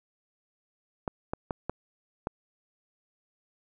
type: clicks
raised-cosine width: 1 ms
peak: -16 dBFS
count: 5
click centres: 1.078 / 1.335 / 1.508 / 1.696 / 2.271 s
effects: none